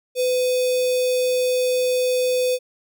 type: tone with notch filter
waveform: square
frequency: 503 Hz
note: B4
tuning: 32 cents sharp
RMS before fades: -20 dBFS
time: 0.15-2.59 s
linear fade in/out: 50 ms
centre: 1500 Hz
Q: 1
effects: none